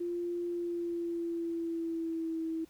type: tone with pitch glide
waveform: sine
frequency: 347.7 to 324.4 Hz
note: F4 to E4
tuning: -8 to -28 cents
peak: -32 dBFS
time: 0-2.65 s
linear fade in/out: 10 ms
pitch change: -120 cents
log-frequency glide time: 0.48-2.43 s
effects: pink hiss -64 dBFS RMS until 2.69 s